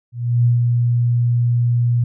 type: tone with ADSR envelope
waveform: sine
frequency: 120 Hz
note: B2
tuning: 49 cents flat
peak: -10 dBFS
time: 0.12-2.04 s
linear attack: 330 ms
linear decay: 140 ms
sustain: -3 dB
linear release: 4 ms
effects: none